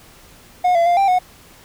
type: tone with pitch steps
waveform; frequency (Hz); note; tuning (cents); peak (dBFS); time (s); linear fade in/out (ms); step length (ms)
triangle; 722 / 679 / 699 / 787 / 731; F#5 / F5 / F5 / G5 / F#5; -43 / -49 / +1 / +7 / -21; -10; 0.64-1.19; 10; 110
effects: pink hiss -46 dBFS RMS until 1.64 s